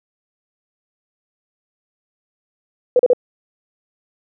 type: tone bursts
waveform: sine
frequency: 496.3 Hz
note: B4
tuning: 8 cents sharp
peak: -8 dBFS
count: 3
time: 2.96-3.133 s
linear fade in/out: 2 ms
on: 33 ms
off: 37 ms
effects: none